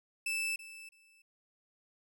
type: tone with echo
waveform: 40% pulse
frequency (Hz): 2637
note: E7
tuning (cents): 0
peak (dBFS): -31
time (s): 0.26-0.56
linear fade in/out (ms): 5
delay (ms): 330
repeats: 2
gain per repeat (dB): -15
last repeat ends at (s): 1.22
effects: none